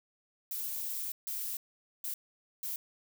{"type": "noise bursts at uneven times", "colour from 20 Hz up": "violet", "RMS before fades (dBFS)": -37, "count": 4, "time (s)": [[0.51, 1.12], [1.27, 1.57], [2.04, 2.14], [2.63, 2.76]], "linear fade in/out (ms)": 2, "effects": []}